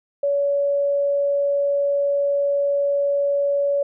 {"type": "tone", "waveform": "sine", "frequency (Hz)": 566, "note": "C#5", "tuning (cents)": 36, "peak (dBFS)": -17, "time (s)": [0.23, 3.83], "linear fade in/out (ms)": 5, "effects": []}